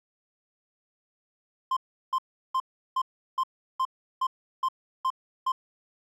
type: tone bursts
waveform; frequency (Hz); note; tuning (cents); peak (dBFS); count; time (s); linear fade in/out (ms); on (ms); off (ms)
triangle; 1046.5; C6; 0; -21; 10; 1.71-5.52; 5; 57; 360
effects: none